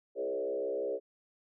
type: tone with frequency modulation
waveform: sine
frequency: 481.1 Hz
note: B4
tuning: 45 cents flat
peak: -31 dBFS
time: 0.15-1 s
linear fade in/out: 50 ms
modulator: 65.8 Hz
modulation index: 1.6
effects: none